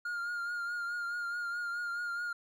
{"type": "tone with vibrato", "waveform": "triangle", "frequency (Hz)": 1413, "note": "F6", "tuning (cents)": 20, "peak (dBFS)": -32, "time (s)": [0.05, 2.33], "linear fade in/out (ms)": 5, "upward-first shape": "triangle", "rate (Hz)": 4.7, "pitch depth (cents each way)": 37, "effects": []}